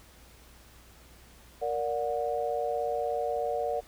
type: chord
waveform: sine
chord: Bb augmented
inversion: none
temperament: just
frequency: 466.2 / 582.7 / 728.4 Hz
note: Bb4 / D5 / F#5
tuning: 0 / -14 / -27 cents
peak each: -32 dBFS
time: 1.61-3.81 s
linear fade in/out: 20 ms
effects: added 60 Hz sine -56 dBFS peak until 3.87 s + pink hiss -56 dBFS RMS until 3.87 s